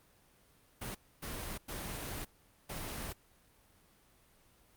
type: noise bursts at uneven times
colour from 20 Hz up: pink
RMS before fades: -41 dBFS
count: 4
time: 0.81-0.95 / 1.22-1.58 / 1.68-2.25 / 2.69-3.13 s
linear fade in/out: 10 ms
effects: pink hiss -66 dBFS RMS until 4.76 s + Opus 32 kbps